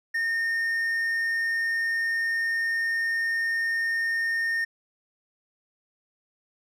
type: tone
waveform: triangle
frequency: 1830 Hz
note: A#6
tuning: 32 cents flat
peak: -22 dBFS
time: 0.14-4.65 s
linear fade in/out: 10 ms
effects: none